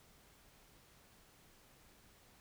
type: silence
effects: pink hiss -65 dBFS RMS until 2.4 s